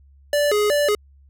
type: tone with vibrato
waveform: square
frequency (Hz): 493.9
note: B4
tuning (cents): 0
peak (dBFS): -17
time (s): 0.33-0.95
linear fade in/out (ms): 2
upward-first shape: square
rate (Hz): 2.7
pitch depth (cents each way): 290
effects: added 69 Hz sine -48 dBFS peak until 1.29 s